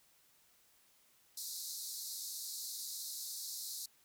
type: band-pass noise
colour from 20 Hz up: pink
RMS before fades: -44 dBFS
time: 1.37-3.86 s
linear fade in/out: 5 ms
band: 3900 to 16000 Hz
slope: 96 dB/octave
effects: white hiss -69 dBFS RMS until 4.04 s